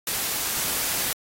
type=noise; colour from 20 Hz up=white; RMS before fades=-26 dBFS; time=0.07-1.13 s; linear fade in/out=2 ms; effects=AAC 48 kbps